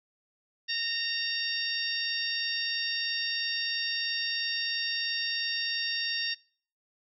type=harmonic tone; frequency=923 Hz; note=A#5; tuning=17 cents flat; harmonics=2 / 3 / 4 / 5 / 6; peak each=-35 / -35 / -35 / -35 / -35 dBFS; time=0.68-6.35 s; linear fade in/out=20 ms; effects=noise-tail reverb RT60 0.5 s tail -25 dB re dry